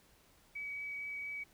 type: tone with vibrato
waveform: sine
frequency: 2275 Hz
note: C#7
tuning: 44 cents sharp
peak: -39 dBFS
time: 0.55-1.44 s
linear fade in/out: 10 ms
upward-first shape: triangle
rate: 4.3 Hz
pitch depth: 9 cents each way
effects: pink hiss -66 dBFS RMS until 1.53 s